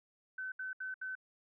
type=tone bursts; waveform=sine; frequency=1522 Hz; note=F#6; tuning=48 cents sharp; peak=-38 dBFS; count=4; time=0.38-1.153 s; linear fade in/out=5 ms; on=140 ms; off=71 ms; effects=none